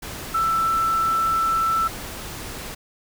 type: tone in noise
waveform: sine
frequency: 1329 Hz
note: E6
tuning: 14 cents sharp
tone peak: -18 dBFS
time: 0.34-1.88 s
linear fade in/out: 10 ms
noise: pink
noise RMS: -34 dBFS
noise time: 0.02-2.75 s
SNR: +13 dB
effects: none